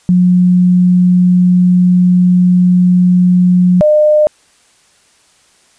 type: tone pair in turn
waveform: sine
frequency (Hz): 180 / 605.4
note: F#3 / D#5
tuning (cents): -47 / -48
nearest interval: octave + major sixth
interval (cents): 2099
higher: second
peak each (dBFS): -5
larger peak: neither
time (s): 0.09-3.81 / 3.81-4.27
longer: first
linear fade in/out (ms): 0
effects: white hiss -50 dBFS RMS until 5.78 s + resampled to 22050 Hz